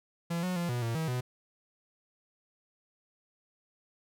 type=tone with pitch steps; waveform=45% pulse; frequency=169.7 / 182.2 / 172.6 / 121.9 / 115.5 / 160.6 / 125 Hz; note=F3 / F#3 / F3 / B2 / A#2 / E3 / B2; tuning=-49 / -26 / -20 / -22 / -16 / -45 / +21 cents; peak=-30 dBFS; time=0.3-1.21 s; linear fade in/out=10 ms; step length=130 ms; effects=none